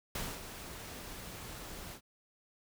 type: noise with ADSR envelope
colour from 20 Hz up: pink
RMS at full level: -37 dBFS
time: 0.15-2.01 s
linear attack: 4 ms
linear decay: 240 ms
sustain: -9 dB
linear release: 83 ms
effects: none